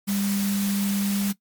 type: tone in noise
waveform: sine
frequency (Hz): 199.7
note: G3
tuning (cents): +32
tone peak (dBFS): -22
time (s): 0.07-1.33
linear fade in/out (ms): 20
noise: white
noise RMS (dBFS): -32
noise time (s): 0.07-1.33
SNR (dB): +7
effects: noise-tail reverb RT60 0.1 s tail -18 dB re dry + MP3 96 kbps